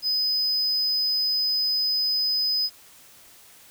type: tone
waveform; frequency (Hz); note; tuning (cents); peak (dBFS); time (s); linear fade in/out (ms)
triangle; 5020; D#8; +15; -20; 0.02-2.7; 50
effects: white hiss -51 dBFS RMS until 3.7 s